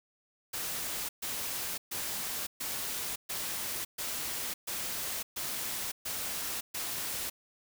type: noise bursts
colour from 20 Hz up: white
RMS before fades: -36 dBFS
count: 10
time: 0.53-7.3 s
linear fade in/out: 10 ms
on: 560 ms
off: 130 ms
effects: none